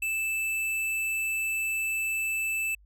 sine tone with tanh clipping, 2637 Hz, E7, in tune, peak -28 dBFS, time 0.02-2.75 s, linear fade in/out 5 ms, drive 18 dB, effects added 50 Hz sine -54 dBFS peak until 2.85 s

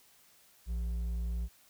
triangle tone with hard clipping, 58 Hz, A#1, 8 cents flat, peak -33 dBFS, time 0.66-1.49 s, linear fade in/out 50 ms, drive 8 dB, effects white hiss -63 dBFS RMS until 1.69 s

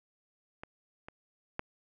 clicks, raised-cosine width 0.5 ms, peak -27 / -29 / -18 dBFS, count 3, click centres 0.635 / 1.085 / 1.594 s, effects none

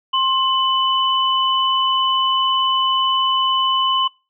sine tone pair together, 1056.7 / 2994 Hz, C6 / F#7, +17 / +20 cents, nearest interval octave + tritone, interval 1803 cents, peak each -17 / -18 dBFS, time 0.13-4.08 s, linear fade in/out 10 ms, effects noise-tail reverb RT60 0.3 s tail -23 dB re dry

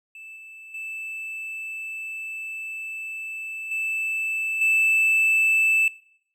triangle tone with level steps, 2637 Hz, E7, in tune, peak -38 / -40 / -30 / -23 / -16 dBFS, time 0.15-5.88 s, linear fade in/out 2 ms, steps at 0.36 / 0.74 / 3.71 / 4.61 s, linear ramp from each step 5 ms, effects noise-tail reverb RT60 0.7 s tail -21 dB re dry

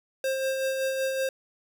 square tone with tremolo, 531 Hz, C5, 25 cents sharp, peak -25 dBFS, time 0.24-1.29 s, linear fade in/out 2 ms, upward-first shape sine, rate 5.3 Hz, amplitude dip 35%, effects none

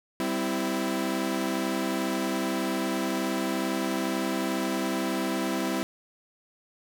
sawtooth chord, C major, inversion second, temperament equal with one note detuned, 196 / 258 / 329.6 Hz, G3 / C4 / E4, 0 / -24 / 0 cents, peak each -28 / -27 / -26 dBFS, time 0.2-5.83 s, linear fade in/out 0 ms, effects none

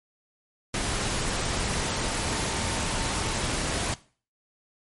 sine tone in noise, 904 Hz, A5, 47 cents sharp, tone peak -39 dBFS, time 1.77-3.42 s, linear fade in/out 2 ms, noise pink, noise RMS -28 dBFS, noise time 0.74-3.94 s, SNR -14 dB, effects noise-tail reverb RT60 0.4 s tail -18 dB re dry + MP3 48 kbps

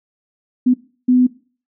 sine tone bursts at uneven times, 250.9 Hz, B3, 28 cents sharp, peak -9 dBFS, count 2, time 0.66-0.74 / 1.08-1.27 s, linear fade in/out 10 ms, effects noise-tail reverb RT60 0.4 s tail -19 dB re dry

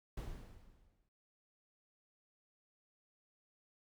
brown noise with exponential decay, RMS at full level -40 dBFS, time 0.17-1.09 s, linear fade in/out 5 ms, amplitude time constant 200 ms, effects none

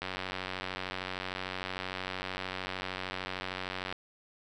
click train, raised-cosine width 0.3 ms, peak -19 dBFS, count 365, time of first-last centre 0.02-3.926 s, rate 93.2 Hz, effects none

